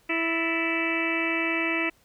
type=harmonic tone with a mistuned harmonic; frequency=329.6 Hz; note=E4; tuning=in tune; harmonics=1 / 2 / 3 / 4 / 5 / 6 / 7 / 8 / 9; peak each=-29 / -35 / -38 / -36 / -39 / -31 / -30 / -30 / -43 dBFS; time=0.09-1.9 s; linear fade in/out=10 ms; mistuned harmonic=5; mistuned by=+120 cents; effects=pink hiss -62 dBFS RMS until 2.04 s